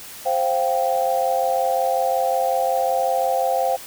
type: chord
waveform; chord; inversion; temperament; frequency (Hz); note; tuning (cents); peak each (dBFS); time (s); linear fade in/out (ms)
sine; C suspended fourth; none; equal; 523.3 / 698.5 / 784; C5 / F5 / G5; 0 / 0 / 0; -22; 0.25-3.77; 20
effects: white hiss -38 dBFS RMS until 3.86 s